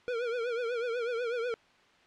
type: tone with vibrato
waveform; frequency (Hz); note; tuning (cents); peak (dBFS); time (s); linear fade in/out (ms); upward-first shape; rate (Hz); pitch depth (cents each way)
square; 475.3; A#4; +34; -31; 0.08-1.54; 0; triangle; 8.1; 110
effects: white hiss -61 dBFS RMS until 2.06 s + low-pass 3000 Hz 12 dB/octave